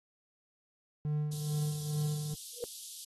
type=tone with tremolo; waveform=triangle; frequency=150 Hz; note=D3; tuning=37 cents sharp; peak=-27 dBFS; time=1.05-2.34 s; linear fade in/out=0 ms; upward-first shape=sine; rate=2.3 Hz; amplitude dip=55%
type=high-pass noise; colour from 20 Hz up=white; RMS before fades=-45 dBFS; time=1.31-3.05 s; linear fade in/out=10 ms; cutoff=3200 Hz; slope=48 dB/octave
type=tone with exponential growth; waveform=sine; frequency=482.4 Hz; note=B4; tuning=41 cents flat; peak=-31 dBFS; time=2.53-2.64 s; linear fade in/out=0 ms; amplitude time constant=22 ms
effects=AAC 32 kbps